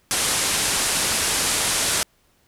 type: low-pass noise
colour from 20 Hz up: white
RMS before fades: -22 dBFS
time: 0.11-2.03 s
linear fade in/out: 0 ms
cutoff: 11000 Hz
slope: 48 dB/octave
effects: pink hiss -62 dBFS RMS until 2.47 s